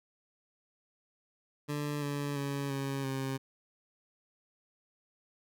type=tone with pitch steps; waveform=20% pulse; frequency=146.83 / 143.56 / 140.36 / 137.23 / 134.18 Hz; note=D3 / D3 / C#3 / C#3 / C3; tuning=0 / -39 / +22 / -17 / +44 cents; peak=-28 dBFS; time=1.68-3.38 s; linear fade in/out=20 ms; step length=340 ms; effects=none